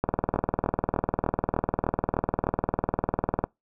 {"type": "two click trains", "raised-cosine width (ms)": 1, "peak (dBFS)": [-9, -14], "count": [69, 8], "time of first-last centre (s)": [[0.04, 3.44], [0.36, 2.468]], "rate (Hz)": [20, 3.32], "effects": ["noise-tail reverb RT60 0.2 s tail -26 dB re dry"]}